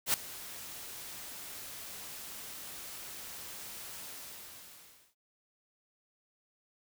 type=noise with ADSR envelope; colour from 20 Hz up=white; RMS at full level=-26 dBFS; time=0.06-5.15 s; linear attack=79 ms; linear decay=3 ms; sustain=-19 dB; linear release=1100 ms; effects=none